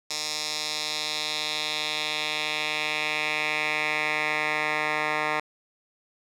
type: tone with band-pass filter sweep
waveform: 10% pulse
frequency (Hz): 152.4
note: D#3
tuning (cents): -36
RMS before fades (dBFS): -28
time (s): 0.1-5.4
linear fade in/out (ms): 5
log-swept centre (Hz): 5300 to 1600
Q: 2.1
effects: none